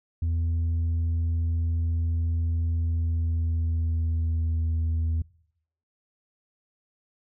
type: tone with pitch glide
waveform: sine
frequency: 82.9 to 81.19 Hz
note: E2 to E2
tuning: +10 to -26 cents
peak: -20 dBFS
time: 0.22-5.22 s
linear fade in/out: 5 ms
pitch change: -36 cents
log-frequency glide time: 2.75-4.68 s
effects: noise-tail reverb RT60 0.7 s tail -24 dB re dry + tanh soft clip ceiling -22 dBFS